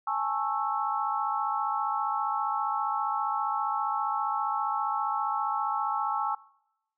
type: chord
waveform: sine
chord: A major seventh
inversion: third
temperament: just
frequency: 825 / 880 / 1100 / 1320 Hz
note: G#5 / A5 / C#6 / E6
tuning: -12 / 0 / -14 / +2 cents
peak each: -32 dBFS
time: 0.07-6.35 s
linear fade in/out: 5 ms
effects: noise-tail reverb RT60 0.9 s tail -24 dB re dry